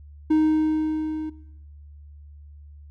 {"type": "tone with level ramp", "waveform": "triangle", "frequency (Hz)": 311.1, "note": "D#4", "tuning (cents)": 0, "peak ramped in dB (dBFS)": [-13, -27], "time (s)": [0.3, 1.3], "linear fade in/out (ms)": 10, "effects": ["noise-tail reverb RT60 1.0 s tail -20 dB re dry", "added 73 Hz sine -42 dBFS peak until 2.9 s"]}